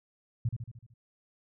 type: tone with echo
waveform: sine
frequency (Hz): 116.54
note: A#2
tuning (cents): 0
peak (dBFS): -25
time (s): 0.45-0.49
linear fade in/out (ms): 5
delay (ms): 75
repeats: 6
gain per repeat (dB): -5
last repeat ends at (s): 0.94
effects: none